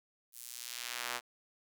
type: tone with high-pass filter sweep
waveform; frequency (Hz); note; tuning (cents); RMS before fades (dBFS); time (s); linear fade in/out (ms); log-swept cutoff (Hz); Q
sawtooth; 121.1; B2; -34; -42; 0.32-1.21; 50; 11000 to 920; 0.72
effects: none